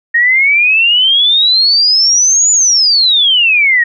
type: exponential two-way sweep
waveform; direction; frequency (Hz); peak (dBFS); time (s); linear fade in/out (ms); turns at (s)
sine; up then down; 1849 to 7020 to 1849; -6; 0.14-3.84; 10; 2.51
effects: none